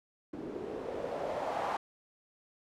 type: noise with low-pass filter sweep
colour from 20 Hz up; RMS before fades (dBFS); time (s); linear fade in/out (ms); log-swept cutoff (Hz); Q
blue; -37; 0.33-1.77; 5; 320 to 860; 3
effects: none